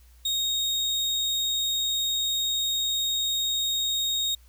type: tone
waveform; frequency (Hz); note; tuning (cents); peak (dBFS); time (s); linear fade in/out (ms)
35% pulse; 3729; A#7; 0; -22; 0.25-4.35; 5
effects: added 60 Hz sine -51 dBFS peak until 4.48 s + white hiss -62 dBFS RMS until 4.48 s